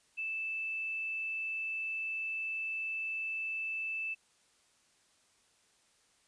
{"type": "tone", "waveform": "sine", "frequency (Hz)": 2637, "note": "E7", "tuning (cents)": 0, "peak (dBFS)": -34, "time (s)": [0.17, 4.15], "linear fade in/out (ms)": 20, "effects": ["white hiss -69 dBFS RMS until 6.27 s", "resampled to 22050 Hz"]}